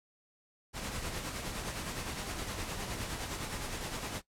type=noise with tremolo; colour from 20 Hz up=pink; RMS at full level=-37 dBFS; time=0.73-4.22 s; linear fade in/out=50 ms; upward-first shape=sine; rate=9.7 Hz; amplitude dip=40%; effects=noise-tail reverb RT60 0.1 s tail -17 dB re dry + low-pass 11000 Hz 12 dB/octave